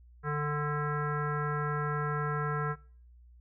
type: tone with frequency modulation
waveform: sine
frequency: 740 Hz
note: F#5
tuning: in tune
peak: -30 dBFS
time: 0.23-2.76 s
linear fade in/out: 50 ms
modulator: 296 Hz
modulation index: 3
effects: noise-tail reverb RT60 0.5 s tail -23 dB re dry + added 60 Hz sine -53 dBFS peak until 3.4 s